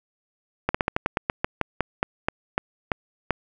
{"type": "slowing click train", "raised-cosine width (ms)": 0.5, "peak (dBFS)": -6, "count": 16, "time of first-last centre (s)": [0.69, 3.307], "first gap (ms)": 55, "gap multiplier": 1.15, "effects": []}